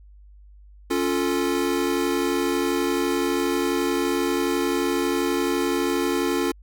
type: chord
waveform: square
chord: Db augmented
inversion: none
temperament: equal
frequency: 277.2 / 349.2 / 440 Hz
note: Db4 / F4 / A4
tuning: 0 / 0 / 0 cents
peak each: -26 / -25 / -28 dBFS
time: 0.9-6.52 s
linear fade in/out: 10 ms
effects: added 50 Hz sine -45 dBFS peak until 6.62 s